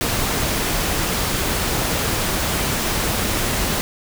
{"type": "noise", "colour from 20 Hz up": "pink", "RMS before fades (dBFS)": -21, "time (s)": [0.01, 3.81], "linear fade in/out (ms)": 0, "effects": []}